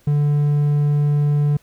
triangle tone, 146.4 Hz, D3, 5 cents flat, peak -12 dBFS, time 0.07-1.57 s, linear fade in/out 5 ms, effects pink hiss -56 dBFS RMS until 1.62 s

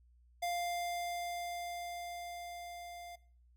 square tone with level ramp, 698.5 Hz, F5, in tune, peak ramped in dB -34 to -47 dBFS, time 0.42-3.16 s, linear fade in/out 10 ms, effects noise-tail reverb RT60 0.5 s tail -20 dB re dry + added 60 Hz sine -62 dBFS peak until 3.56 s

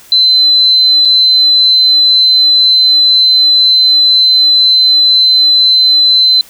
sine tone with dropouts, 4051 Hz, B7, 43 cents sharp, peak -4 dBFS, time 0.12-6.41 s, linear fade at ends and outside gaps 1 ms, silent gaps 1.051-1.055 s, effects white hiss -39 dBFS RMS until 6.49 s

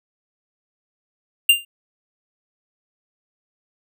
square tone with exponential decay, 2794 Hz, F7, in tune, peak -7 dBFS, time 1.49-1.65 s, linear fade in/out 5 ms, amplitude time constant 34 ms, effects none

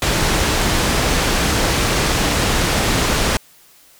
pink low-pass noise, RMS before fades -17 dBFS, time 0.02-3.37 s, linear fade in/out 2 ms, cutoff 8300 Hz, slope 12 dB/octave, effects white hiss -49 dBFS RMS until 3.99 s

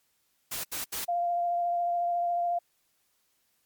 white noise bursts, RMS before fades -34 dBFS, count 3, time 0.51-1.05 s, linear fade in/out 10 ms, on 130 ms, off 75 ms
sine tone with vibrato, 696 Hz, F5, 6 cents flat, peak -25 dBFS, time 1.08-2.59 s, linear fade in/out 10 ms, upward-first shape triangle, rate 14 Hz, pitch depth 17 cents each way
effects white hiss -72 dBFS RMS until 3.65 s + MP3 96 kbps

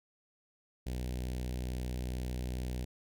sawtooth tone with notch filter, 62.3 Hz, B1, 16 cents sharp, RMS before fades -37 dBFS, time 0.86-2.85 s, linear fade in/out 10 ms, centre 1200 Hz, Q 0.65, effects none

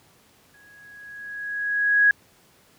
sine tone with exponential growth, 1661.2 Hz, G#6, in tune, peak -12 dBFS, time 0.54-2.11 s, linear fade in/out 2 ms, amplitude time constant 340 ms, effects pink hiss -57 dBFS RMS until 2.78 s + high-pass 80 Hz 12 dB/octave

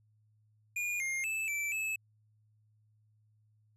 square tone with pitch steps, 2431 / 2124 / 2627 / 2328 / 2605 Hz, D#7 / C7 / E7 / D7 / E7, -41 / +25 / -7 / -16 / -21 cents, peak -33 dBFS, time 0.76-1.96 s, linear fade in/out 5 ms, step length 240 ms, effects added 107 Hz sine -66 dBFS peak until 3.76 s + low-pass 12000 Hz 12 dB/octave

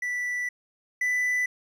triangle tone pair in turn, 1969 / 1989.6 Hz, B6 / B6, -6 / +12 cents, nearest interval unison, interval 18 cents, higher second, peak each -25 / -21 dBFS, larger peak second, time 0.02-0.49 / 1.01-1.46 s, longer first, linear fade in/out 5 ms, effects none

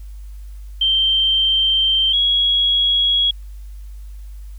sine tone pair in turn, 3136 / 3322 Hz, G7 / G#7, 0 / 0 cents, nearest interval minor second, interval 100 cents, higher second, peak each -13 dBFS, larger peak neither, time 0.81-2.13 / 2.13-3.31 s, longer first, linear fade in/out 5 ms, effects added 50 Hz sine -31 dBFS peak until 4.58 s + white hiss -56 dBFS RMS until 4.58 s

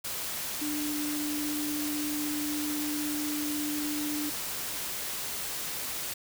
sine tone in noise, 297.3 Hz, D4, 21 cents sharp, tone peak -31 dBFS, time 0.61-4.3 s, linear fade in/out 10 ms, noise white, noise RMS -35 dBFS, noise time 0.04-6.14 s, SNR +1 dB, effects none

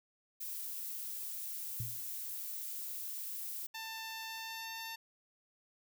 violet noise, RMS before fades -42 dBFS, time 0.4-3.67 s, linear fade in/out 10 ms
sine tone with exponential decay, 116.54 Hz, A#2, in tune, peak -34 dBFS, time 1.8-2.05 s, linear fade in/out 0 ms, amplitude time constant 53 ms
10% pulse tone with pitch glide, 892 to 901.3 Hz, A5 to A5, +23 to +41 cents, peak -33 dBFS, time 3.74-4.96 s, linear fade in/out 10 ms, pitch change +18 cents, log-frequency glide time 4.22-4.78 s
effects none

